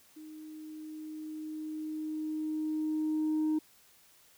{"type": "tone with level ramp", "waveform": "sine", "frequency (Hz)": 310, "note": "D#4", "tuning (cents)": -6, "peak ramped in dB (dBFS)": [-45, -24], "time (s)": [0.16, 3.59], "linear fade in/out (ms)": 10, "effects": ["tanh soft clip ceiling -25 dBFS", "white hiss -62 dBFS RMS until 4.37 s"]}